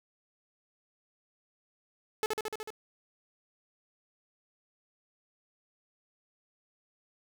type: tone with echo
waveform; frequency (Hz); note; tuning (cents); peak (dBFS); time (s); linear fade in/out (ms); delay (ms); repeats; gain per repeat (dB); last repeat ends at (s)
sawtooth; 432.4; A4; -30; -23; 2.23-2.26; 0; 74; 6; -2; 2.704
effects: none